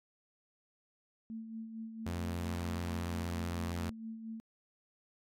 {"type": "tone with tremolo", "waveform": "sine", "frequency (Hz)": 223.6, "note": "A3", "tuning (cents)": 28, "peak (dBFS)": -39, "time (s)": [1.3, 4.4], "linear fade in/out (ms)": 0, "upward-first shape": "sine", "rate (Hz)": 4.4, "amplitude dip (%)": 50}
{"type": "tone with pitch glide", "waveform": "sawtooth", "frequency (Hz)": [86.8, 86.2], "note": ["F2", "F2"], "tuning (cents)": [-10, -22], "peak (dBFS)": -32, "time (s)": [2.06, 3.9], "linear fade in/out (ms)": 5, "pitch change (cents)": -12, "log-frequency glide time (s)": [2.39, 3.66]}
{"effects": ["AAC 48 kbps"]}